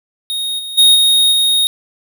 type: tone with level steps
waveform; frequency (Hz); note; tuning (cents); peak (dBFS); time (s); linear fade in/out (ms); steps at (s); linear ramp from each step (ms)
square; 3729; A#7; 0; -18 / -24 / -6 / -9 / -11; 0.3-1.67; 0; 0.58 / 0.77 / 0.94 / 1.31; 20
effects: none